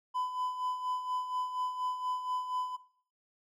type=tone with tremolo; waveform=triangle; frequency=1005 Hz; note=B5; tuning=30 cents sharp; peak=-28 dBFS; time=0.14-2.77 s; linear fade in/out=20 ms; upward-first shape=sine; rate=4.2 Hz; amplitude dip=55%; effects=noise-tail reverb RT60 0.5 s tail -17 dB re dry